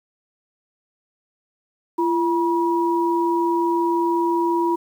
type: tone pair together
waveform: sine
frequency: 340.7 / 963.6 Hz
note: F4 / B5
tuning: -43 / -43 cents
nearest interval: octave + tritone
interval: 1800 cents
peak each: -19 / -21 dBFS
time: 1.98-4.76 s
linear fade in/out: 10 ms
effects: 8-bit